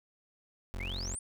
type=tone; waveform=30% pulse; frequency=45.25 Hz; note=F#1; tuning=38 cents flat; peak=-34 dBFS; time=0.74-1.15 s; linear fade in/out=0 ms
type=exponential sweep; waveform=sine; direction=up; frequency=2049 to 9397 Hz; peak=-38 dBFS; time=0.8-1.19 s; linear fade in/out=2 ms
effects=none